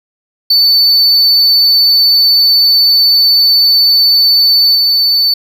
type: tone with level steps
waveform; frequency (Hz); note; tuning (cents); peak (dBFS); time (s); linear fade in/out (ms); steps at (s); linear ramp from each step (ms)
triangle; 4508; C#8; +28; -4 / -6; 0.5-5.34; 5; 4.75; 2
effects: none